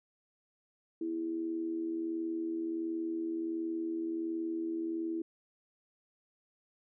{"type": "tone with amplitude modulation", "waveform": "sine", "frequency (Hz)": 329.6, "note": "E4", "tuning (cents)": 0, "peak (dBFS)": -30, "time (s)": [1.01, 5.22], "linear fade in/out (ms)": 5, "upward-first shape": "sine", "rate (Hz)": 81.4, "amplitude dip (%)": 55, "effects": []}